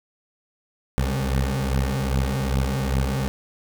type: beating tone pair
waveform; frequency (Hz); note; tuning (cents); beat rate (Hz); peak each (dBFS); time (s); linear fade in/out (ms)
20% pulse; 65.4 / 67.9; C2 / C#2; 0 / -35; 2.5; -19; 0.98-3.28; 0
effects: 8-bit